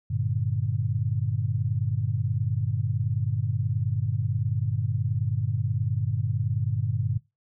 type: chord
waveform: sine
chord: G minor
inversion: none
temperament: equal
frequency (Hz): 98 / 116.54 / 146.83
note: G2 / Bb2 / D3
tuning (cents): 0 / 0 / 0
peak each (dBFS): -28 / -27 / -30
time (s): 0.1-7.18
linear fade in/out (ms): 10
effects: noise-tail reverb RT60 0.2 s tail -18 dB re dry